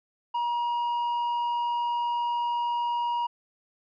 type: tone with tanh clipping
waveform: triangle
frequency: 953 Hz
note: A#5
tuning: 38 cents sharp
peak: -26 dBFS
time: 0.34-3.27 s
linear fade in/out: 10 ms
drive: 9 dB
effects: none